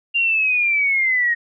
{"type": "linear sweep", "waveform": "sine", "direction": "down", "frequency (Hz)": [2794, 1860], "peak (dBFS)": -15, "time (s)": [0.14, 1.35], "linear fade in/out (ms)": 20, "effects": []}